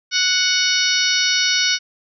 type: harmonic tone with a mistuned harmonic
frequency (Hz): 740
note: F#5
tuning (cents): 0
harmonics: 2 / 3 / 4 / 5 / 6 / 7 / 8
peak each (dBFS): -23 / -23 / -23 / -23 / -23 / -23 / -23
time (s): 0.11-1.79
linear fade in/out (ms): 50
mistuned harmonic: 8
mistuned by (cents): -50
effects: none